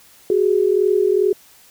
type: tone pair together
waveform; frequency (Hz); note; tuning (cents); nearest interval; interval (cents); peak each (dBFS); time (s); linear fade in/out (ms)
sine; 372.9 / 415.3; F#4 / G#4; +14 / 0; major second; 186; -16; 0.3-1.33; 2
effects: white hiss -49 dBFS RMS until 1.7 s